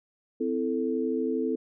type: chord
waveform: sine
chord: A minor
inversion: first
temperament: equal with one note detuned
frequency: 257.3 / 329.6 / 440 Hz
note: C4 / E4 / A4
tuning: -29 / 0 / 0 cents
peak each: -29 / -31 / -29 dBFS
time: 0.4-1.56 s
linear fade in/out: 10 ms
effects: none